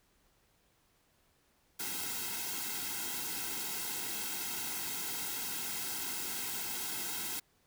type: noise with comb filter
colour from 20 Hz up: white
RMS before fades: -38 dBFS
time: 1.79-7.4 s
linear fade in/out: 10 ms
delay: 1.7 ms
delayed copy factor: -1
effects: pink hiss -71 dBFS RMS until 7.66 s